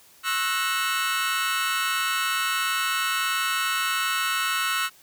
25% pulse chord, F# dominant seventh, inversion second, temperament equal with one note detuned, 1085.9 / 1318.5 / 1480 / 1864.7 Hz, C#6 / E6 / F#6 / A#6, -36 / 0 / 0 / 0 cents, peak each -28 / -23 / -24 / -29 dBFS, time 0.23-4.9 s, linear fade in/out 50 ms, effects white hiss -54 dBFS RMS until 5.02 s

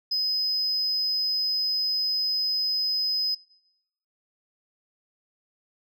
sine tone, 5040 Hz, D#8, 21 cents sharp, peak -21 dBFS, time 0.11-3.35 s, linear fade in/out 10 ms, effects noise-tail reverb RT60 0.8 s tail -24 dB re dry + tanh soft clip ceiling -21 dBFS

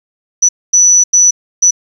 sine tone bursts at uneven times, 5940 Hz, F#8, 6 cents sharp, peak -4 dBFS, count 4, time 0.42-0.49 / 0.73-1.04 / 1.13-1.31 / 1.62-1.71 s, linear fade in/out 10 ms, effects 7-bit

